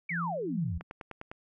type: exponential sweep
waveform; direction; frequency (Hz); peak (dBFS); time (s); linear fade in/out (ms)
sine; down; 2349 to 70.9; -31; 0.09-0.78; 5
type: tone with tremolo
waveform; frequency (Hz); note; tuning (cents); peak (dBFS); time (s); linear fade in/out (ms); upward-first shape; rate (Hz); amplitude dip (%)
sine; 170; F3; -46; -32; 0.1-0.83; 20; sine; 2.4; 80
type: click train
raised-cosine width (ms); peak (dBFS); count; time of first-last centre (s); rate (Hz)
0.5; -26; 6; 0.81-1.315; 9.9
effects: none